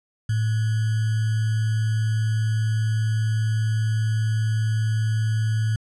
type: tone with sample-and-hold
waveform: sine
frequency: 110 Hz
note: A2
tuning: in tune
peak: -19 dBFS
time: 0.29-5.76 s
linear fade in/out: 5 ms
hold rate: 1575 Hz
effects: resampled to 24000 Hz